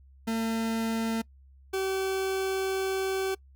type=tone pair in turn; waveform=40% pulse; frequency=225.6 / 383.2 Hz; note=A3 / G4; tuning=+44 / -39 cents; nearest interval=major sixth; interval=917 cents; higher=second; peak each=-26 dBFS; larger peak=neither; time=0.27-1.22 / 1.73-3.35 s; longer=second; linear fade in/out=10 ms; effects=noise-tail reverb RT60 0.1 s tail -24 dB re dry + added 67 Hz sine -52 dBFS peak until 3.55 s